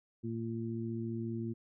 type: harmonic tone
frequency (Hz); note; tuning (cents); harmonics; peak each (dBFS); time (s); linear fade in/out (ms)
114.4; A#2; -32; 1 / 2 / 3; -39 / -38 / -41; 0.23-1.54; 20
effects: none